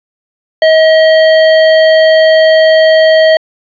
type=tone; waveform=square; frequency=636 Hz; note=D#5; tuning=38 cents sharp; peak=-4 dBFS; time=0.62-3.37 s; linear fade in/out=2 ms; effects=resampled to 11025 Hz + 7-bit